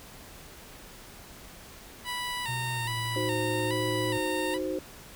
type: tone with vibrato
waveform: 15% pulse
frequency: 951 Hz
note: A#5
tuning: 34 cents sharp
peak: -25 dBFS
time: 2.04-4.59 s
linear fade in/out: 50 ms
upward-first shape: square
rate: 1.2 Hz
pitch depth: 60 cents each way
type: tone with pitch glide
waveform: triangle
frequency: 124.8 to 114.44 Hz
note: B2 to A#2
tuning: +19 to -31 cents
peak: -31 dBFS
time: 2.48-4.18 s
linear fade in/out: 10 ms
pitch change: -150 cents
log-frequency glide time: 2.74-2.9 s
type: chord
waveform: sine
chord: C diminished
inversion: first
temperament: equal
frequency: 311.1 / 370 / 523.3 Hz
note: Eb4 / Gb4 / C5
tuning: 0 / 0 / 0 cents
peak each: -33 dBFS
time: 3.16-4.79 s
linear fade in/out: 2 ms
effects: pink hiss -48 dBFS RMS until 5.15 s